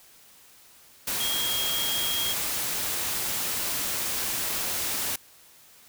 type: tone in noise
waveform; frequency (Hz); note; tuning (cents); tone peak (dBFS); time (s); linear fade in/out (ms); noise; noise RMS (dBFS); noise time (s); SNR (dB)
sine; 3258; G#7; -34; -28; 1.2-2.33; 5; white; -29; 1.07-5.16; -2
effects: white hiss -54 dBFS RMS until 5.88 s